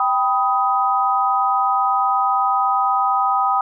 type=chord; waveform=sine; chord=G augmented; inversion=none; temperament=equal with one note detuned; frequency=784 / 987.8 / 1254.6 Hz; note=G5 / B5 / D#6; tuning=0 / 0 / +14 cents; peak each=-19 / -22 / -18 dBFS; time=0-3.61 s; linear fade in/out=2 ms; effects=none